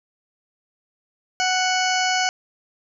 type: harmonic tone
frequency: 741 Hz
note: F#5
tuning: 2 cents sharp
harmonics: 1 / 2 / 3 / 4 / 6 / 7 / 8 / 9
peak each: -22 / -25 / -27 / -28 / -30 / -30 / -31 / -32 dBFS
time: 1.4-2.29 s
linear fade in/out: 0 ms
effects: none